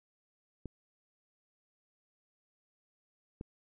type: clicks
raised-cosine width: 3 ms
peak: -28 dBFS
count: 2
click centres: 0.657 / 3.411 s
effects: none